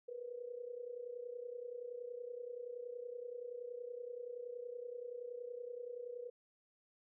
sine tone with amplitude modulation, 485.7 Hz, B4, 29 cents flat, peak -40 dBFS, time 0.08-6.3 s, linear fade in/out 10 ms, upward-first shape sine, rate 30.6 Hz, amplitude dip 75%, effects none

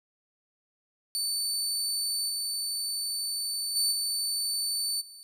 25% pulse tone with level steps, 4523 Hz, C#8, 34 cents sharp, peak -23 / -25 / -19 / -23 / -41 dBFS, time 1.15-5.23 s, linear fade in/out 0 ms, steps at 2.28 / 3.75 / 3.91 / 5 s, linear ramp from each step 20 ms, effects none

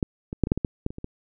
clicks, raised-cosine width 3 ms, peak -10 / -18 / -6 / -15 / -6 / -14 / -10 / -12 / -23 / -23 / -19 dBFS, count 11, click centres 0.028 / 0.329 / 0.437 / 0.471 / 0.519 / 0.576 / 0.648 / 0.864 / 0.905 / 0.984 / 1.044 s, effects none

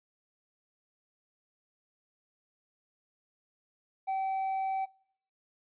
triangle tone, 769 Hz, G5, 33 cents flat, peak -27 dBFS, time 4.07-4.86 s, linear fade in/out 20 ms, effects noise-tail reverb RT60 0.6 s tail -24 dB re dry + resampled to 8000 Hz

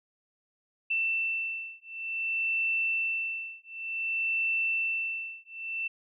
sine beating tone pair, 2675 / 2675.55 Hz, E7 / E7, +25 / +25 cents, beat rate 0.55 Hz, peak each -31 dBFS, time 0.9-5.88 s, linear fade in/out 10 ms, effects none

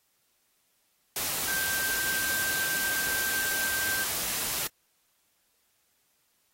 sine tone in noise, 1568 Hz, G6, in tune, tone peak -30 dBFS, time 1.48-4.04 s, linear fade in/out 2 ms, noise white, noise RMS -31 dBFS, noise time 1.16-4.67 s, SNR -2 dB, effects white hiss -71 dBFS RMS until 6.53 s + AAC 48 kbps

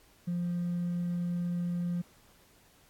triangle tone with hard clipping, 174.61 Hz, F3, in tune, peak -29 dBFS, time 0.27-2.02 s, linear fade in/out 10 ms, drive 2 dB, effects pink hiss -62 dBFS RMS until 2.89 s + AAC 64 kbps

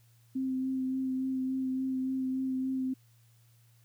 sine tone with vibrato, 261.4 Hz, C4, 1 cent flat, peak -29 dBFS, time 0.35-2.94 s, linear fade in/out 10 ms, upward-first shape sine, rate 3.5 Hz, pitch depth 15 cents each way, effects added 116 Hz sine -60 dBFS peak until 3.84 s + white hiss -69 dBFS RMS until 3.84 s

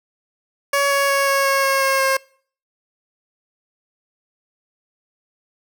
15% pulse tone with pitch steps, 562 / 558.1 / 554.3 / 550.4 / 546.6 / 542.9 / 539.1 / 535.4 Hz, C#5 / C#5 / C#5 / C#5 / C#5 / C#5 / C#5 / C5, +24 / +12 / 0 / -12 / -24 / -36 / -48 / +40 cents, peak -9 dBFS, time 0.73-2.17 s, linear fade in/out 5 ms, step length 180 ms, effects noise-tail reverb RT60 0.5 s tail -24 dB re dry

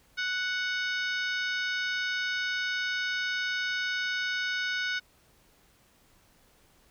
harmonic tone with a mistuned harmonic, 740 Hz, F#5, in tune, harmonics 2 / 3 / 4 / 5 / 6 / 7 / 8, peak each -30 / -36 / -40 / -38 / -44 / -42 / -48 dBFS, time 0.17-5 s, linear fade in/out 20 ms, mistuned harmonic 8, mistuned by +74 cents, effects pink hiss -63 dBFS RMS until 6.9 s

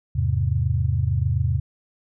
sine chord, E augmented, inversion none, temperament equal, 82.41 / 103.83 / 130.81 Hz, E2 / G#2 / B#2, 0 / 0 / 0 cents, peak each -23 dBFS, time 0.15-1.6 s, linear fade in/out 10 ms, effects none

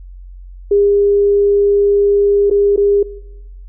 sine tone with dropouts, 404.8 Hz, G#4, 44 cents flat, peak -8 dBFS, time 0.71-3.03 s, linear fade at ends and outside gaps 5 ms, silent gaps 2.5-2.51 / 2.762-2.775 s, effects noise-tail reverb RT60 1.0 s tail -20 dB re dry + added 45 Hz sine -31 dBFS peak until 3.68 s

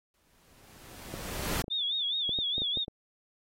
pink noise with exponential growth, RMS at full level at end -31 dBFS, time 0.14-1.62 s, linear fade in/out 1 ms, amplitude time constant 320 ms
clicks, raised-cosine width 2 ms, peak -25 dBFS, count 11, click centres 1.14 / 1.394 / 1.515 / 1.642 / 1.681 / 2.293 / 2.388 / 2.581 / 2.619 / 2.773 / 2.881 s
sine tone with vibrato, 3520 Hz, A7, in tune, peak -28 dBFS, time 1.7-2.85 s, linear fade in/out 20 ms, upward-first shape sine, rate 4.8 Hz, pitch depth 110 cents each way
effects AAC 48 kbps

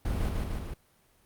brown noise with echo, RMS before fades -30 dBFS, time 0.05-0.29 s, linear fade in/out 5 ms, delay 150 ms, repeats 3, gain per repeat -2 dB, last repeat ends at 0.74 s, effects pink hiss -65 dBFS RMS until 1.25 s + Opus 32 kbps

